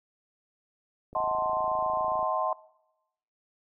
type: click train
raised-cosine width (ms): 2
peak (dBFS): -34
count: 31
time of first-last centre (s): 1.13-2.229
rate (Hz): 27.3
type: chord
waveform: sine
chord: D# diminished seventh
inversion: none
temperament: equal with one note detuned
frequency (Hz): 632.4 / 740 / 880 / 1046.5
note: D#5 / F#5 / A5 / C6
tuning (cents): +28 / 0 / 0 / 0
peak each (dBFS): -31 / -32 / -33 / -29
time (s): 1.15-2.53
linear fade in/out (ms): 2
effects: noise-tail reverb RT60 0.9 s tail -21 dB re dry